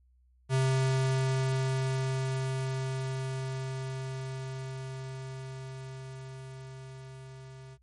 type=tone with level ramp; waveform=square; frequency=132 Hz; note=C3; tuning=16 cents sharp; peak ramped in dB=-24 to -46 dBFS; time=0.49-7.78 s; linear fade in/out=50 ms; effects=added 62 Hz sine -61 dBFS peak until 7.82 s + MP3 48 kbps